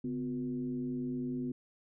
sine tone with frequency modulation, 251.4 Hz, B3, 31 cents sharp, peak -33 dBFS, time 0.04-1.52 s, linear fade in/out 5 ms, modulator 110 Hz, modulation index 0.67, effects none

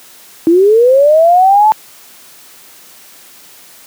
sine linear sweep, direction up, 319.8 to 880 Hz, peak -4 dBFS, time 0.47-1.72 s, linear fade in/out 0 ms, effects white hiss -39 dBFS RMS until 3.86 s + high-pass 150 Hz 12 dB/octave

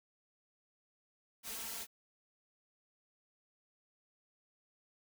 white noise with comb filter, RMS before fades -43 dBFS, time 1.43-1.87 s, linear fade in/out 50 ms, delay 4.4 ms, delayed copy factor +0.95, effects none

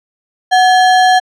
sine tone with sample-and-hold, 741 Hz, F#5, 2 cents sharp, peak -5 dBFS, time 0.51-1.2 s, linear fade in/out 20 ms, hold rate 2450 Hz, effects low-pass 5000 Hz 12 dB/octave

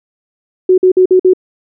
sine tone bursts, 370 Hz, F#4, in tune, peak -4 dBFS, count 5, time 0.69-1.335 s, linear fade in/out 5 ms, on 89 ms, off 50 ms, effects none

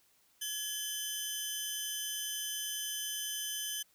15% pulse tone pair together, 1696 / 3066 Hz, G#6 / G7, +36 / -39 cents, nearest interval minor seventh, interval 1025 cents, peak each -38 / -29 dBFS, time 0.41-3.83 s, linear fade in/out 10 ms, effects white hiss -69 dBFS RMS until 3.94 s

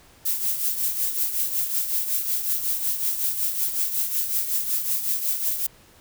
violet noise with tremolo, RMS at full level -22 dBFS, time 0.25-5.67 s, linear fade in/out 10 ms, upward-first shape triangle, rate 5.4 Hz, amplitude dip 65%, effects pink hiss -53 dBFS RMS until 6 s

